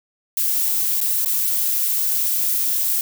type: noise with dropouts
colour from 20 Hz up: violet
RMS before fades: -20 dBFS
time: 0.37-3.01 s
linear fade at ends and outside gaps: 2 ms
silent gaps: 1.005-1.012 / 1.248-1.258 s
effects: none